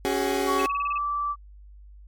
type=chord; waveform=30% pulse; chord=C# suspended fourth; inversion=none; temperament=equal with one note detuned; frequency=277.2 / 376.5 / 415.3 Hz; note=C#4 / F#4 / G#4; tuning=0 / +30 / 0 cents; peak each=-26 / -24 / -25 dBFS; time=0.05-0.66 s; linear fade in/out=0 ms
type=tone with pitch glide; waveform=sine; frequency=1123 to 1163.9 Hz; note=C#6 to D6; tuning=+22 to -16 cents; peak=-24 dBFS; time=0.45-1.36 s; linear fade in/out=50 ms; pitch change=+62 cents; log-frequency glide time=0.66-0.93 s
type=tone bursts; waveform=sine; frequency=2603 Hz; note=E7; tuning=22 cents flat; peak=-29 dBFS; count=8; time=0.59-0.979 s; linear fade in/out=5 ms; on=25 ms; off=27 ms
effects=added 50 Hz sine -44 dBFS peak until 2.07 s + MP3 96 kbps